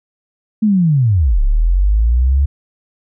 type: linear two-way sweep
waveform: sine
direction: down then up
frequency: 222.7 to 32.96 to 71.4 Hz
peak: -9 dBFS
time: 0.62-2.46 s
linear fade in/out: 10 ms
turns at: 1.41 s
effects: none